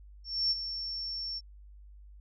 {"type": "tone with ADSR envelope", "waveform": "sine", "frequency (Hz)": 5440, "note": "F8", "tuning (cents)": -46, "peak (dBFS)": -24, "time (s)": [0.24, 1.41], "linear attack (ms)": 270, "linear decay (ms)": 30, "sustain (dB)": -10, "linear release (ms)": 37, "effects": ["added 50 Hz sine -49 dBFS peak until 2.2 s"]}